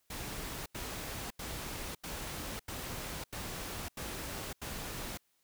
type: noise bursts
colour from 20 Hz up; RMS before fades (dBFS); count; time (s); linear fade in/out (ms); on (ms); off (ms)
pink; -41; 8; 0.1-5.175; 5; 560; 85
effects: white hiss -75 dBFS RMS until 5.43 s